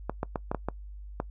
clicks, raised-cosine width 1 ms, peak -15 dBFS, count 7, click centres 0.096 / 0.231 / 0.358 / 0.515 / 0.547 / 0.686 / 1.201 s, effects noise-tail reverb RT60 0.1 s tail -23 dB re dry + added 50 Hz sine -40 dBFS peak until 1.3 s

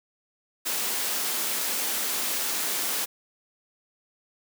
white high-pass noise, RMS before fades -28 dBFS, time 0.65-3.06 s, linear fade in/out 20 ms, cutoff 200 Hz, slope 24 dB/octave, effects none

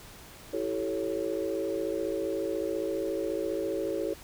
sine chord, A dominant seventh, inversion second, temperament equal with one note detuned, 329.6 / 385.5 / 440 / 554.4 Hz, E4 / G4 / A4 / C#5, 0 / -29 / 0 / 0 cents, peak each -34 dBFS, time 0.53-4.14 s, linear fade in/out 5 ms, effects pink hiss -49 dBFS RMS until 4.23 s

